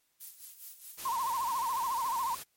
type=noise with tremolo; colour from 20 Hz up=violet; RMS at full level=-43 dBFS; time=0.2-1.07 s; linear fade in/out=10 ms; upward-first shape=sine; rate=4.8 Hz; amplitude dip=70%
type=noise; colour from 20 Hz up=white; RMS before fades=-43 dBFS; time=0.97-2.44 s; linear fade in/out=20 ms
type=tone with vibrato; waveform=sine; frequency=992 Hz; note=B5; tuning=7 cents sharp; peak=-29 dBFS; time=1.05-2.35 s; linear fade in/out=5 ms; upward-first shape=sine; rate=14 Hz; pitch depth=150 cents each way
effects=white hiss -74 dBFS RMS until 2.56 s + MP3 64 kbps